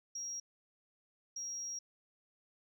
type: tone bursts at uneven times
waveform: sine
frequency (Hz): 5640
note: F8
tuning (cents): +16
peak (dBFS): -38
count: 2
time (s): 0.15-0.4 / 1.36-1.79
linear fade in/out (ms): 5
effects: tanh soft clip ceiling -34 dBFS